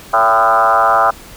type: tone with frequency modulation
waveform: sine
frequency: 1008 Hz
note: B5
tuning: 35 cents sharp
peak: -8 dBFS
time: 0.13-1.11 s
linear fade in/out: 10 ms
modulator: 111 Hz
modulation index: 3.5
effects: pink hiss -37 dBFS RMS until 1.36 s